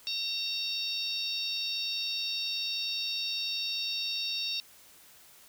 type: harmonic tone with a mistuned harmonic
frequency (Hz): 911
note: A#5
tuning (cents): -40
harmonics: 3 / 4 / 5 / 6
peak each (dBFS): -38 / -34 / -37 / -37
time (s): 0.07-4.6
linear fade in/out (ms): 0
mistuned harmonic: 4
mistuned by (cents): +38
effects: white hiss -56 dBFS RMS until 5.48 s